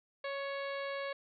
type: harmonic tone with a mistuned harmonic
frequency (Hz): 554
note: C#5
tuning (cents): -1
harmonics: 1 / 2 / 3 / 4 / 5 / 6 / 7 / 8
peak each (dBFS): -38 / -44 / -45 / -46 / -53 / -54 / -54 / -55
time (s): 0.24-1.13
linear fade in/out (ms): 5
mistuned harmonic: 3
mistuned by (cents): +20
effects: none